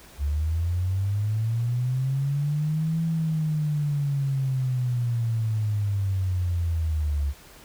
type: linear two-way sweep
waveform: sine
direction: up then down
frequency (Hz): 69.3 to 164.81 to 69.3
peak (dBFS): -22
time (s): 0.18-7.34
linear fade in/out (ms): 50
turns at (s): 3.03
effects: pink hiss -49 dBFS RMS until 7.64 s